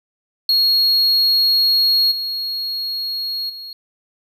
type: tone with level steps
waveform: triangle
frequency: 4300 Hz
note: C8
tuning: 47 cents sharp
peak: -11 / -20 / -29 dBFS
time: 0.49-3.73 s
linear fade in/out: 2 ms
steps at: 2.11 / 3.49 s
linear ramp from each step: 10 ms
effects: none